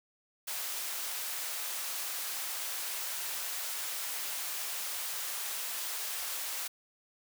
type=high-pass noise; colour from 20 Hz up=white; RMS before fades=-37 dBFS; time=0.47-6.68 s; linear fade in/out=10 ms; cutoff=640 Hz; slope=12 dB/octave; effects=none